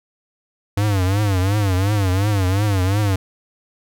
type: tone with vibrato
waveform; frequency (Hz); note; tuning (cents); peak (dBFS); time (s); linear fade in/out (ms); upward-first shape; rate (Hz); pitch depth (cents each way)
square; 98.3; G2; +5; -16; 0.77-3.16; 5; triangle; 2.8; 160
effects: none